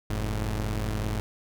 sawtooth tone pair together, 45.07 / 107.2 Hz, F#1 / A2, -45 / -45 cents, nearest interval octave + minor third, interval 1500 cents, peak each -26 dBFS, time 0.1-1.2 s, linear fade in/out 0 ms, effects none

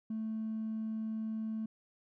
sine tone with hard clipping, 220.1 Hz, A3, 1 cent sharp, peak -35 dBFS, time 0.1-1.66 s, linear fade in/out 5 ms, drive 1 dB, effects none

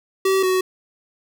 square tone pair in turn, 383.5 / 372.6 Hz, G4 / F#4, -38 / +12 cents, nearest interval unison, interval 50 cents, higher first, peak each -16 / -17 dBFS, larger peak first, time 0.25-0.43 / 0.43-0.61 s, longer neither, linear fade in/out 5 ms, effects none

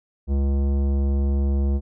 sine tone with tanh clipping, 69.3 Hz, C#2, in tune, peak -20 dBFS, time 0.27-1.81 s, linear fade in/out 50 ms, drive 15 dB, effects none

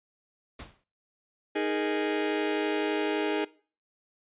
pink noise with exponential decay, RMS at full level -38 dBFS, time 0.59-0.84 s, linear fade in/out 5 ms, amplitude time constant 53 ms
sawtooth chord, D# suspended fourth, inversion none, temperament just, 311.1 / 414.8 / 466.7 Hz, D#4 / G#4 / A#4, 0 / -2 / +2 cents, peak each -26 / -25 / -31 dBFS, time 1.55-3.45 s, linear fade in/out 10 ms
effects noise-tail reverb RT60 0.4 s tail -21 dB re dry + resampled to 8000 Hz

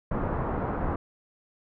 pink low-pass noise, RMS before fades -29 dBFS, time 0.11-0.96 s, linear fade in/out 5 ms, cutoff 1300 Hz, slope 24 dB/octave, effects none

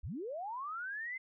sine linear sweep, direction up, 40.01 to 2093 Hz, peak -38 dBFS, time 0.03-1.18 s, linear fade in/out 10 ms, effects none

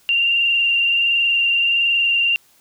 sine tone with frequency modulation, 2777 Hz, F7, 10 cents flat, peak -14 dBFS, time 0.09-2.36 s, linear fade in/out 0 ms, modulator 21.4 Hz, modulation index 1.9, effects white hiss -55 dBFS RMS until 2.6 s

